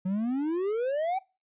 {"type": "exponential sweep", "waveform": "triangle", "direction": "up", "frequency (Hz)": [180.3, 784], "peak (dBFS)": -24, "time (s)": [0.05, 1.19], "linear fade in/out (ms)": 10, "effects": ["noise-tail reverb RT60 0.3 s tail -23 dB re dry", "resampled to 8000 Hz"]}